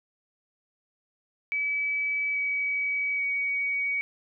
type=tone with pitch steps; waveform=sine; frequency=2291 / 2273 / 2254 Hz; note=D7 / C#7 / C#7; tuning=-44 / +43 / +28 cents; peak=-25 dBFS; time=1.52-4.01 s; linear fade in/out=0 ms; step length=830 ms; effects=none